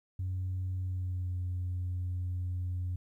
sine tone with pitch glide, 92.5 to 90.02 Hz, F#2 to F#2, 0 to -47 cents, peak -30 dBFS, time 0.19-2.96 s, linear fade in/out 5 ms, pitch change -47 cents, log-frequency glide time 0.8-1.38 s, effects tanh soft clip ceiling -29 dBFS + 12-bit

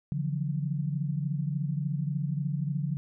sine tone cluster, 143.2 / 166.7 / 179.9 Hz, D3 / E3 / F#3, -43 / +20 / -48 cents, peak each -29 / -34 / -36 dBFS, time 0.12-2.97 s, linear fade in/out 0 ms, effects none

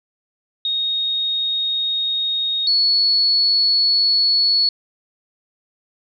sine tone pair in turn, 3729 / 4398 Hz, A#7 / C#8, 0 / -14 cents, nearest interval minor third, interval 286 cents, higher second, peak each -18 / -13 dBFS, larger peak second, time 0.65-2.67 / 2.67-4.69 s, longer neither, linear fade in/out 2 ms, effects none

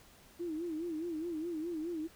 sine tone with vibrato, 328.1 Hz, E4, 8 cents flat, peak -35 dBFS, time 0.39-2.08 s, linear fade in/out 20 ms, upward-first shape sine, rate 4.8 Hz, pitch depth 120 cents each way, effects pink hiss -60 dBFS RMS until 2.15 s

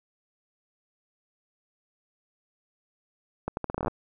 accelerating click train, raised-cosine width 1 ms, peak -15 dBFS, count 12, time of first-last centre 3.48-3.881 s, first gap 91 ms, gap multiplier 0.79, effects none

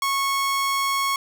sawtooth tone, 1100 Hz, C#6, 14 cents flat, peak -17 dBFS, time 0.02-1.16 s, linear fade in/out 2 ms, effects none

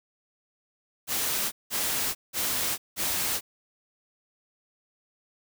white noise bursts, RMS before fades -28 dBFS, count 4, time 1.07-3.41 s, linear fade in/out 50 ms, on 450 ms, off 180 ms, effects none

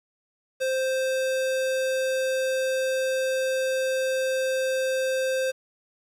square tone, 523.3 Hz, C5, in tune, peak -24 dBFS, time 0.6-5.52 s, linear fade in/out 20 ms, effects low-pass 12000 Hz 12 dB/octave + 9-bit

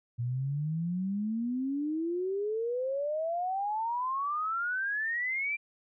sine exponential sweep, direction up, 116.9 to 2382 Hz, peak -29 dBFS, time 0.18-5.57 s, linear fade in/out 20 ms, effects none

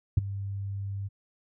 sine tone with ADSR envelope, 99 Hz, G2, 18 cents sharp, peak -12 dBFS, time 0.17-1.09 s, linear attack 7 ms, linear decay 16 ms, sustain -19 dB, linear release 25 ms, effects tanh soft clip ceiling -14 dBFS

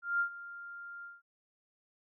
sine tone with ADSR envelope, 1396.9 Hz, F6, in tune, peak -26 dBFS, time 0.02-1.22 s, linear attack 180 ms, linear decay 90 ms, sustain -17 dB, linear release 180 ms, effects none

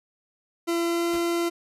40% pulse tone with pitch glide, 338.9 to 341.3 Hz, E4 to F4, +48 to -40 cents, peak -22 dBFS, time 0.67-1.5 s, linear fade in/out 20 ms, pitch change +12 cents, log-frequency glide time 0.82-1.08 s
pink noise with exponential decay, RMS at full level -35 dBFS, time 1.13-1.28 s, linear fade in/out 5 ms, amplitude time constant 32 ms
effects resampled to 32000 Hz

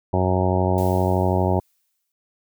harmonic tone, 92.5 Hz, F#2, in tune, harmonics 1 / 2 / 3 / 4 / 5 / 6 / 7 / 8 / 9 / 10, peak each -21 / -25 / -29 / -25 / -31 / -28 / -27 / -31 / -28 / -30 dBFS, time 0.13-1.6 s, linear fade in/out 5 ms
blue noise with exponential decay, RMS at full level -38 dBFS, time 0.78-2.12 s, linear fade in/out 1 ms, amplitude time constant 290 ms
effects none

